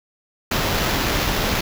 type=noise with sample-and-hold; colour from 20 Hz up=pink; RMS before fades=-21 dBFS; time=0.51-1.61 s; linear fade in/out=5 ms; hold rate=8820 Hz; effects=none